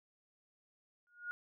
sine tone with exponential growth, 1436 Hz, F6, 48 cents sharp, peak -35 dBFS, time 1.07-1.31 s, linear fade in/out 0 ms, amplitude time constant 52 ms, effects none

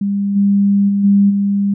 sine tone with level steps, 200.2 Hz, G3, 37 cents sharp, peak -14 / -9 / -12 / -7 / -12 dBFS, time 0.01-1.74 s, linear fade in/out 5 ms, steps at 0.35 / 0.88 / 1.03 / 1.29 s, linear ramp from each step 20 ms, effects none

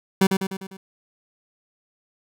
30% pulse tone with echo, 191.4 Hz, G3, 41 cents flat, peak -11 dBFS, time 0.21-0.27 s, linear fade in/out 5 ms, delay 100 ms, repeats 5, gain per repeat -5 dB, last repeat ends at 0.77 s, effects none

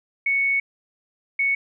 sine tone pair in turn, 2217 / 2217 Hz, C#7 / C#7, 0 / 0 cents, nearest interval unison, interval 0 cents, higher neither, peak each -18 dBFS, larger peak neither, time 0.26-0.6 / 1.39-1.55 s, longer first, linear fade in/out 5 ms, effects none

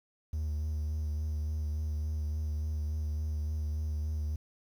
triangle tone with vibrato, 76.3 Hz, D#2, 33 cents flat, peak -28 dBFS, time 0.33-4.36 s, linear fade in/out 5 ms, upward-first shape sine, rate 3.5 Hz, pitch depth 26 cents each way, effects tanh soft clip ceiling -24 dBFS + 10-bit

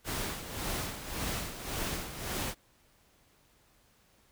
pink noise with tremolo, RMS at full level -34 dBFS, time 0.04-2.55 s, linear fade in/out 50 ms, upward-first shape sine, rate 1.8 Hz, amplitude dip 65%, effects pink hiss -66 dBFS RMS until 4.31 s

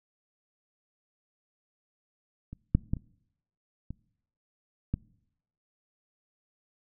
clicks, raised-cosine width 5 ms, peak -28 / -8 / -15 / -28 / -25 / -15 dBFS, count 6, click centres 2.53 / 2.75 / 2.935 / 2.968 / 3.906 / 4.94 s, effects noise-tail reverb RT60 0.8 s tail -24 dB re dry

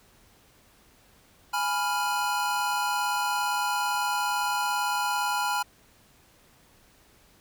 square chord, F diminished, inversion first, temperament equal, 830.6 / 987.8 / 1396.9 Hz, Ab5 / Cb6 / F6, 0 / 0 / 0 cents, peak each -30 / -30 / -31 dBFS, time 1.53-5.63 s, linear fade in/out 10 ms, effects pink hiss -59 dBFS RMS until 7.4 s

